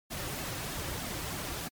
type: noise with flanger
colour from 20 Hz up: pink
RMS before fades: -37 dBFS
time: 0.1-1.69 s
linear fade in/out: 20 ms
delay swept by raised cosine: 2 to 4.8 ms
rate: 3.2 Hz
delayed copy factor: -0.6
effects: MP3 96 kbps